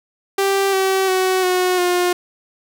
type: tone with pitch steps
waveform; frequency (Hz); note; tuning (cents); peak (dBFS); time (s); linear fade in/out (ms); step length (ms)
sawtooth; 392 / 382.8 / 373.9 / 365.1 / 356.6; G4 / G4 / F#4 / F#4 / F4; 0 / -41 / +18 / -23 / +36; -11; 0.38-2.13; 5; 350
effects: none